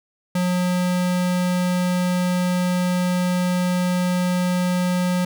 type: tone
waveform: square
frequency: 180 Hz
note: F#3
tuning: 47 cents flat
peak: -19 dBFS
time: 0.35-5.25 s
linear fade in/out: 5 ms
effects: none